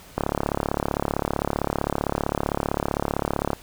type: click train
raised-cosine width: 1 ms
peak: -8 dBFS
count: 120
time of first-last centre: 0.18-3.532 s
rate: 35.5 Hz
effects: pink hiss -47 dBFS RMS until 3.62 s